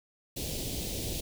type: band-stop noise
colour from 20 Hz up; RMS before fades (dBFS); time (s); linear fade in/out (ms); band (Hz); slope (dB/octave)
pink; -35; 0.36-1.21; 10; 590 to 2900; 24
effects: none